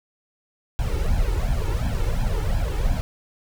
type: noise with flanger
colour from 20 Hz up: brown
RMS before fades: -22 dBFS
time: 0.79-3.01 s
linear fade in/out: 0 ms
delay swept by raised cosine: 1.2 to 2.3 ms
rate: 2.8 Hz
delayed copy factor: +0.95
effects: none